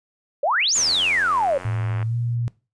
sine exponential two-way sweep, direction up then down, 523.3 to 7230 to 523.3 Hz, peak -17 dBFS, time 0.43-1.58 s, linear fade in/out 5 ms, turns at 0.75 s
white noise with exponential decay, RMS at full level -30 dBFS, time 0.75-2.36 s, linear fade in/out 5 ms, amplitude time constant 350 ms
click train, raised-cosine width 0.5 ms, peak -19 dBFS, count 115, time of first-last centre 0.78-2.027 s, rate 91.4 Hz
sine tone with pitch glide, 110 to 118.58 Hz, A2 to A#2, 0 to +30 cents, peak -21 dBFS, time 1.65-2.48 s, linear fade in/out 0 ms, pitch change +130 cents, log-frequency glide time 2.03-2.15 s
effects noise-tail reverb RT60 0.3 s tail -20 dB re dry + resampled to 22050 Hz

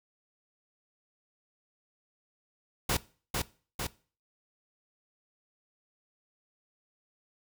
pink noise with echo, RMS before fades -28 dBFS, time 2.89-2.97 s, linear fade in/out 5 ms, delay 450 ms, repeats 2, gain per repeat -3 dB, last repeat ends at 3.87 s, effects noise-tail reverb RT60 0.4 s tail -20 dB re dry

